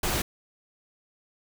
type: noise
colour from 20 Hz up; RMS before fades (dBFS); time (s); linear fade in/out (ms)
pink; -27; 0.03-0.22; 5
effects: none